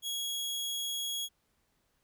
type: tone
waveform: sawtooth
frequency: 3322 Hz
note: G#7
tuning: in tune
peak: -30 dBFS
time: 0.02-1.29 s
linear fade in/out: 50 ms
effects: pink hiss -75 dBFS RMS until 2.03 s